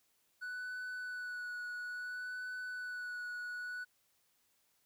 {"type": "tone with vibrato", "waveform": "triangle", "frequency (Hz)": 1481, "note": "F#6", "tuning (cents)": 1, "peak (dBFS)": -38, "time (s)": [0.41, 3.85], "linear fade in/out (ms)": 20, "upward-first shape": "sine", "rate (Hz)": 0.59, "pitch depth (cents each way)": 19, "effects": ["white hiss -75 dBFS RMS until 4.85 s"]}